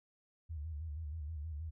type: tone with vibrato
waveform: sine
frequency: 77.3 Hz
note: D#2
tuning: 11 cents flat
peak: -39 dBFS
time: 0.49-1.71 s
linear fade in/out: 20 ms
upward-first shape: square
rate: 6.3 Hz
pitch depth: 92 cents each way
effects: none